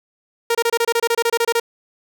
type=tone bursts; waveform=sawtooth; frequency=466.2 Hz; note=A#4; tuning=in tune; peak=-11 dBFS; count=15; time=0.5-1.599 s; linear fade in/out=5 ms; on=49 ms; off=26 ms; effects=none